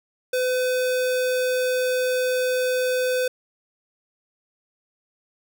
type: tone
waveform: square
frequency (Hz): 506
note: B4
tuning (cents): +42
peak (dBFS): -21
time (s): 0.33-3.28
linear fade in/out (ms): 5
effects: none